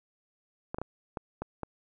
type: clicks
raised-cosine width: 1 ms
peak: -20 dBFS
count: 6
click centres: 0.745 / 0.785 / 0.816 / 1.172 / 1.42 / 1.633 s
effects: none